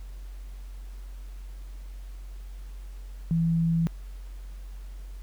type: tone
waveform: sine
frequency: 165.6 Hz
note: E3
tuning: 8 cents sharp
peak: -21 dBFS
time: 3.31-3.87 s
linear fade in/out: 0 ms
effects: added 46 Hz sine -37 dBFS peak until 5.22 s + pink hiss -58 dBFS RMS until 5.22 s